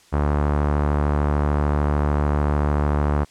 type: tone with low-pass filter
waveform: sawtooth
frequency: 73.42 Hz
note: D2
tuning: in tune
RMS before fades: -20 dBFS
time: 0.12-3.25 s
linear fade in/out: 20 ms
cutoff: 1200 Hz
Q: 1.5
effects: white hiss -53 dBFS RMS until 3.3 s + low-pass 8000 Hz 12 dB/octave